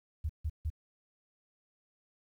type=tone bursts; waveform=sine; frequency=77.3 Hz; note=D#2; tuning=11 cents flat; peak=-30 dBFS; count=3; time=0.24-0.702 s; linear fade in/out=10 ms; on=54 ms; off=150 ms; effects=11-bit